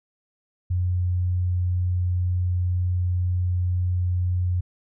sine tone, 89.8 Hz, F2, 49 cents sharp, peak -20 dBFS, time 0.7-4.61 s, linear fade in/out 10 ms, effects none

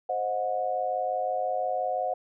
sine chord, C diminished, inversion none, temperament equal with one note detuned, 523.3 / 622.3 / 728.1 Hz, C5 / Eb5 / Gb5, 0 / 0 / -28 cents, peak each -32 / -32 / -28 dBFS, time 0.09-2.14 s, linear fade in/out 5 ms, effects none

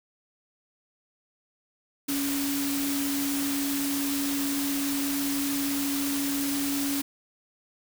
sine tone in noise, 280 Hz, C#4, 18 cents sharp, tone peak -27 dBFS, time 2.08-7.02 s, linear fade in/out 10 ms, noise white, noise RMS -32 dBFS, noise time 2.08-7.02 s, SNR +2 dB, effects none

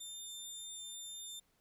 20% pulse tone, 3599 Hz, A7, 38 cents sharp, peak -39 dBFS, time 0-1.4 s, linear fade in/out 10 ms, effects pink hiss -75 dBFS RMS until 1.6 s

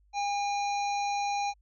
harmonic tone, 810 Hz, G#5, 43 cents flat, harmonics 1 / 3 / 5 / 7 / 8, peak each -28 / -38 / -42 / -45 / -46 dBFS, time 0.13-1.54 s, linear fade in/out 50 ms, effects added 50 Hz sine -61 dBFS peak until 1.61 s

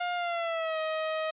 sawtooth tone with pitch glide, 708 to 630.8 Hz, F5 to D#5, +23 to +24 cents, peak -25 dBFS, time 0-1.31 s, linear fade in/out 10 ms, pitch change -199 cents, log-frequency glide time 0.15-0.79 s, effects resampled to 8000 Hz

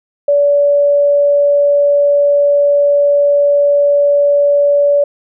sine tone, 574 Hz, D5, 40 cents flat, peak -7 dBFS, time 0.28-5.04 s, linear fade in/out 5 ms, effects none

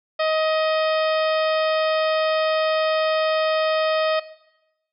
harmonic tone with a mistuned harmonic, 629 Hz, D#5, 19 cents sharp, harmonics 1 / 2 / 3 / 4 / 5 / 6 / 7 / 8, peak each -20 / -26 / -30 / -32 / -34 / -36 / -37 / -38 dBFS, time 0.19-4.2 s, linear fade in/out 10 ms, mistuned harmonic 6, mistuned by -53 cents, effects noise-tail reverb RT60 0.9 s tail -17 dB re dry

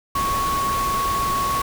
sine tone in noise, 1108.7 Hz, C#6, in tune, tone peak -20 dBFS, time 0.15-1.62 s, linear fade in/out 5 ms, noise pink, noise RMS -28 dBFS, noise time 0.15-1.62 s, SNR +5 dB, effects none

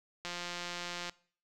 click train, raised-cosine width 0.2 ms, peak -22 dBFS, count 149, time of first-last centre 0.25-1.096 s, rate 175 Hz, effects noise-tail reverb RT60 0.5 s tail -22 dB re dry

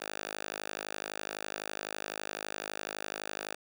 5% pulse tone with high-pass filter, 51.91 Hz, G#1, in tune, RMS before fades -40 dBFS, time 0-3.55 s, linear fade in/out 10 ms, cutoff 670 Hz, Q 0.6, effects none

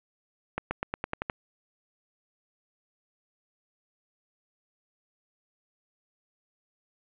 accelerating click train, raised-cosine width 0.5 ms, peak -14 dBFS, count 8, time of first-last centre 0.58-1.298 s, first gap 130 ms, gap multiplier 0.92, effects resampled to 8000 Hz + 9-bit

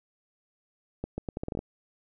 accelerating click train, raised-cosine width 2 ms, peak -19 dBFS, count 10, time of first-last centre 1.04-1.591 s, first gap 140 ms, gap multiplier 0.77, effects none

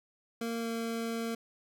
25% pulse tone with pitch glide, 230.7 to 229 Hz, A#3 to A#3, -18 to -31 cents, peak -29 dBFS, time 0.41-1.35 s, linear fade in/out 5 ms, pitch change -13 cents, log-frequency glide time 0.6-0.67 s, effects none

